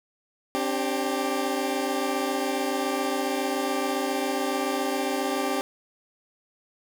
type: chord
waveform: 20% pulse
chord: C suspended second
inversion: none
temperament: equal with one note detuned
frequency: 266.5 / 293.7 / 392 Hz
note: C4 / D4 / G4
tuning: +32 / 0 / 0 cents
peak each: -24 / -26 / -24 dBFS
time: 0.55-5.61 s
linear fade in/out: 0 ms
effects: none